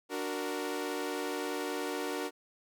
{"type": "chord", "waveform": "sawtooth", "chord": "D augmented", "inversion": "none", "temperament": "equal", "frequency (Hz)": [293.7, 370, 466.2], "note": ["D4", "F#4", "A#4"], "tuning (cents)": [0, 0, 0], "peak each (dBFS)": [-34, -34, -34], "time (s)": [0.09, 2.31], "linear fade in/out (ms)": 50, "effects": []}